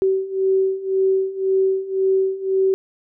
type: beating tone pair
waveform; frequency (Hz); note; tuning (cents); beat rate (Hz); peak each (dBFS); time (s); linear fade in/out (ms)
sine; 381.5 / 383.4; G4 / G4; -47 / -38; 1.9; -21 / -18; 0.02-2.74; 0
effects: none